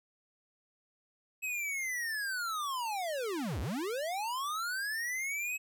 square linear two-way sweep, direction down then up, 2580 to 55 to 2580 Hz, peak -34 dBFS, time 1.42-5.58 s, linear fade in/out 20 ms, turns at 3.6 s, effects none

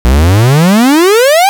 45% pulse exponential sweep, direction up, 58.27 to 820 Hz, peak -4 dBFS, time 0.05-1.49 s, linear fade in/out 0 ms, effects none

